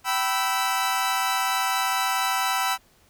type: chord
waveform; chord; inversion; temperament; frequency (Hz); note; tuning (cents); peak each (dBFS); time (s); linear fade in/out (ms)
sawtooth; E minor; first; equal with one note detuned; 771.9 / 987.8 / 1318.5; G5 / B5 / E6; -27 / 0 / 0; -23; 0.04-2.78; 50
effects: pink hiss -59 dBFS RMS until 3.09 s